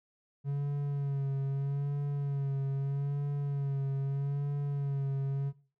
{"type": "tone with vibrato", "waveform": "triangle", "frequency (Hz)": 140, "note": "C#3", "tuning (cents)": 18, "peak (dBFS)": -27, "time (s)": [0.44, 5.53], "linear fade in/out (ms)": 50, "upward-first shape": "sine", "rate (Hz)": 0.79, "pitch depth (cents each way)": 39, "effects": ["noise-tail reverb RT60 0.4 s tail -19 dB re dry"]}